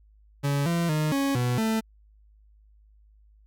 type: tone with pitch steps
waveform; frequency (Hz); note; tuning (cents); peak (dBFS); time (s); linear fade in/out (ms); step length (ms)
40% pulse; 141.7 / 169.9 / 153.5 / 276.2 / 123.2 / 221.5; C#3 / F3 / D#3 / C#4 / B2 / A3; +38 / -47 / -23 / -6 / -4 / +12; -22; 0.43-1.81; 20; 230
effects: added 52 Hz sine -54 dBFS peak until 3.46 s